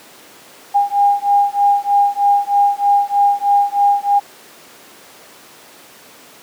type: beating tone pair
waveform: sine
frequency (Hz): 808 / 811.2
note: G#5 / G#5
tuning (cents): -48 / -41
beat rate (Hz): 3.2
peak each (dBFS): -14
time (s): 0.74-4.2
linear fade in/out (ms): 20
effects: pink hiss -41 dBFS RMS until 6.42 s + high-pass 300 Hz 12 dB/octave